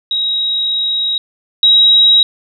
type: tone pair in turn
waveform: sine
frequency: 3814 / 3830 Hz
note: A#7 / A#7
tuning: +39 / +46 cents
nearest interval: unison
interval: 7 cents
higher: second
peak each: -13 / -5 dBFS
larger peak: second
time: 0.11-1.18 / 1.63-2.23 s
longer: first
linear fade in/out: 2 ms
effects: none